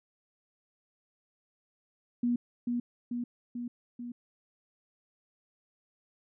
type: tone with echo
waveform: sine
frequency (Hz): 241.1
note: B3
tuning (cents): -41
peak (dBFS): -25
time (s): 2.23-2.36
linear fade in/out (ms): 5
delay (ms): 440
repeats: 4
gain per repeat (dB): -3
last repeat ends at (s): 4.12
effects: none